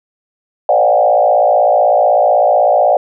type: tone with frequency modulation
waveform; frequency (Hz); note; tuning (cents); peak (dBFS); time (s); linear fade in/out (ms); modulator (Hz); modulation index
sine; 659.3; E5; 0; -7; 0.69-2.97; 2; 56; 2.2
effects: none